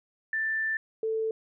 sine tone pair in turn, 1771 / 442.8 Hz, A6 / A4, +11 / +11 cents, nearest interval 2 octaves, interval 2400 cents, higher first, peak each -26 dBFS, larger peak neither, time 0.33-0.77 / 1.03-1.31 s, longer first, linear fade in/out 2 ms, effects none

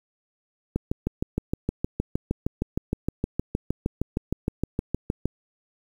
click train, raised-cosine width 3 ms, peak -11 dBFS, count 30, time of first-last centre 0.76-5.256 s, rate 6.45 Hz, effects 8-bit

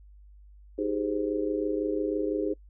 sine chord, Ab major seventh, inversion second, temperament just, 311.5 / 389.3 / 415.3 / 519.1 Hz, Eb4 / G4 / Ab4 / C5, +2 / -12 / 0 / -14 cents, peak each -30 / -34 / -30 / -34 dBFS, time 0.78-2.54 s, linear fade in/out 10 ms, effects noise-tail reverb RT60 0.1 s tail -26 dB re dry + added 50 Hz sine -49 dBFS peak until 2.69 s

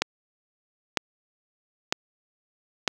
click train, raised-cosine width 0.2 ms, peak -4 dBFS, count 4, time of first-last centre 0.02-2.877 s, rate 1.05 Hz, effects high-pass 150 Hz 12 dB/octave + 7-bit

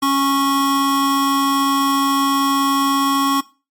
square tone pair together, 276.1 / 1100 Hz, C#4 / C#6, -7 / -14 cents, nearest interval 2 octaves, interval 2393 cents, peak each -18 dBFS, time 0.02-3.41 s, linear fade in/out 10 ms, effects noise-tail reverb RT60 0.3 s tail -19 dB re dry + MP3 64 kbps

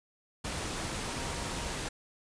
sine tone in noise, 940 Hz, A#5, 14 cents sharp, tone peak -47 dBFS, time 1.05-1.74 s, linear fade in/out 10 ms, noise pink, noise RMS -36 dBFS, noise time 0.44-1.89 s, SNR -14 dB, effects resampled to 22050 Hz

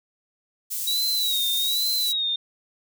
white high-pass noise, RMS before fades -29 dBFS, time 0.7-2.13 s, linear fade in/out 20 ms, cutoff 6500 Hz, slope 12 dB/octave
sine tone with vibrato, 3850 Hz, B7, 45 cents flat, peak -22 dBFS, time 0.87-2.36 s, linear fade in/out 5 ms, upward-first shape sine, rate 1.2 Hz, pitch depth 100 cents each way
effects none

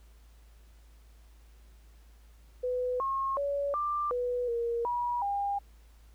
sine tone with pitch steps, 499.4 / 1080 / 566 / 1184 / 491.5 / 469.1 / 966 / 804 Hz, B4 / C#6 / C#5 / D6 / B4 / A#4 / B5 / G5, +19 / -45 / +36 / +14 / -8 / +11 / -39 / +44 cents, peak -28 dBFS, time 2.63-5.59 s, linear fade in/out 10 ms, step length 370 ms, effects added 55 Hz sine -53 dBFS peak until 6.14 s + pink hiss -66 dBFS RMS until 6.14 s

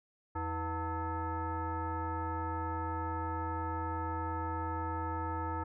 sine tone with frequency modulation, 491.1 Hz, B4, 10 cents flat, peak -33 dBFS, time 0.35-5.64 s, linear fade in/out 10 ms, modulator 406 Hz, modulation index 2, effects none

